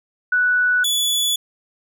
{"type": "tone pair in turn", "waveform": ["sine", "sawtooth"], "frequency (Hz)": [1480, 3432], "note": ["F#6", "A7"], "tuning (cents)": [0, -44], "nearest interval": "octave + minor third", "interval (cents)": 1456, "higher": "second", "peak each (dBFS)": -14, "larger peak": "neither", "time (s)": [[0.32, 0.84], [0.84, 1.36]], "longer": "neither", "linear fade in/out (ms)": 5, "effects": []}